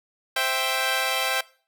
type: chord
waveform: 10% pulse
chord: C major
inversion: none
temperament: equal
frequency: 523.3 / 659.3 / 784 Hz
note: C5 / E5 / G5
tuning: 0 / 0 / 0 cents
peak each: -20 / -19 / -18 dBFS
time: 0.36-1.41 s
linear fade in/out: 5 ms
effects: noise-tail reverb RT60 0.4 s tail -20 dB re dry